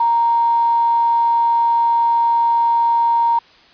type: tone with quantisation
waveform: sine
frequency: 932.3 Hz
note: A#5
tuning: in tune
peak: -12 dBFS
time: 0-3.39 s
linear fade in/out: 5 ms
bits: 6
effects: white hiss -48 dBFS RMS until 3.73 s + resampled to 11025 Hz